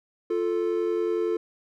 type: tone pair together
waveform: triangle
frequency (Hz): 349.2 / 440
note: F4 / A4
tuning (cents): 0 / 0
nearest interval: major third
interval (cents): 400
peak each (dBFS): -24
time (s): 0.3-1.37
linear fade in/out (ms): 5
effects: none